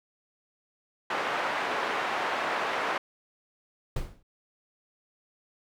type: band-pass noise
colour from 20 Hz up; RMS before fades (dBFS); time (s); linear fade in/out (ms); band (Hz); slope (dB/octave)
pink; -30; 1.1-2.98; 5; 630 to 1900; 12
type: noise with exponential decay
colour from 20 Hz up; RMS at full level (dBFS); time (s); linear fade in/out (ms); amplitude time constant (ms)
brown; -25; 3.96-4.23; 5; 57
effects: none